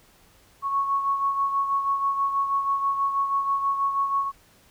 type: beating tone pair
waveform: sine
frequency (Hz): 1105 / 1111.2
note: C#6 / C#6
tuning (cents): -6 / +4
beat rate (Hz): 6.2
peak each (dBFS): -22 / -31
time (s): 0.62-4.32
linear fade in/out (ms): 50
effects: pink hiss -57 dBFS RMS until 4.7 s